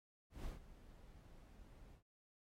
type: noise with ADSR envelope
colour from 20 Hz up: brown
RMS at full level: -45 dBFS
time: 0.3-2.03 s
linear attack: 150 ms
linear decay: 140 ms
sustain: -15 dB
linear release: 99 ms
effects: AAC 48 kbps